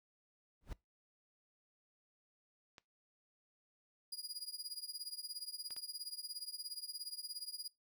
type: noise with exponential growth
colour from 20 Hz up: brown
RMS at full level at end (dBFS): -39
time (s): 0.61-0.73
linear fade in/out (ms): 2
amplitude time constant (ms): 24
type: clicks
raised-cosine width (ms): 0.2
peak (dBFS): -36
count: 3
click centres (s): 2.782 / 5.707 / 5.765
type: tone with tremolo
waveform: sawtooth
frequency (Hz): 4879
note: D#8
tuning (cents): -35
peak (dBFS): -37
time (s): 4.12-7.68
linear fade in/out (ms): 5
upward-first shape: triangle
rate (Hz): 17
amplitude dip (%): 95
effects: noise-tail reverb RT60 0.2 s tail -22 dB re dry